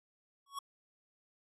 square tone with exponential growth, 1112 Hz, C#6, 5 cents sharp, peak -36 dBFS, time 0.46-0.59 s, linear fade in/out 5 ms, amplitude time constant 28 ms, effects AAC 32 kbps

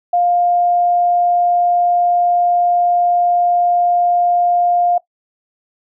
sine tone, 704 Hz, F5, 14 cents sharp, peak -11 dBFS, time 0.13-4.98 s, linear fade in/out 5 ms, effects noise-tail reverb RT60 0.1 s tail -18 dB re dry

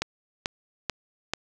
click train, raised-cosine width 0.2 ms, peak -9 dBFS, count 4, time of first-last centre 0.02-1.336 s, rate 2.28 Hz, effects none

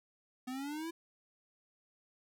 square exponential sweep, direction up, 249.1 to 338.4 Hz, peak -39 dBFS, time 0.47-0.91 s, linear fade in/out 10 ms, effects none

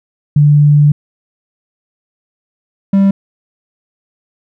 sine / triangle tone pair in turn, 147 / 196.22 Hz, D3 / G3, +2 / +2 cents, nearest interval perfect fourth, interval 500 cents, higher second, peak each -4 dBFS, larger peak neither, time 0.36-0.92 / 2.93-3.11 s, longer first, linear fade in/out 5 ms, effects none

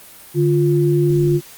sine tone pair together, 146.83 / 349.4 Hz, D3 / F4, 0 / +1 cents, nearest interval octave + minor third, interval 1501 cents, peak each -15 dBFS, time 0.34-1.41 s, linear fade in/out 50 ms, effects white hiss -41 dBFS RMS until 1.57 s + Opus 32 kbps

